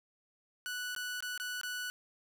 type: tone with dropouts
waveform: sawtooth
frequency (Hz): 1480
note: F#6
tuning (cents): 0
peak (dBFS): -33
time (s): 0.66-1.9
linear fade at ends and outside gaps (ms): 0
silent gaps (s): 0.949-0.963 / 1.205-1.225 / 1.377-1.399 / 1.613-1.633
effects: none